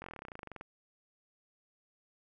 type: slowing click train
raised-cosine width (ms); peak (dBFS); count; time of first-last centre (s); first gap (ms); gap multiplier
0.5; -29; 19; 0.02-0.611; 21; 1.05
effects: none